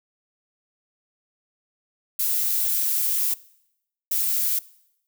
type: noise bursts at uneven times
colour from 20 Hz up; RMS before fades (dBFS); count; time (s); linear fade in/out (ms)
violet; -23; 2; 2.19-3.34 / 4.11-4.59; 5
effects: noise-tail reverb RT60 0.8 s tail -21 dB re dry